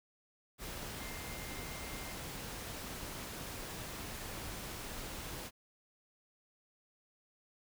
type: tone in noise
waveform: sine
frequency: 2100 Hz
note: C7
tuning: 6 cents sharp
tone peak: -52 dBFS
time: 0.97-2.17 s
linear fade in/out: 50 ms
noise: pink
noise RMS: -44 dBFS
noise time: 0.58-5.51 s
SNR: -11 dB
effects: none